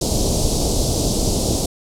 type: band-stop noise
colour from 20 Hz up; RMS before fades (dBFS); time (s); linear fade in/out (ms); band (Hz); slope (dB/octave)
pink; -18; 0.01-1.66; 5; 680 to 4400; 24
effects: low-pass 9000 Hz 12 dB/octave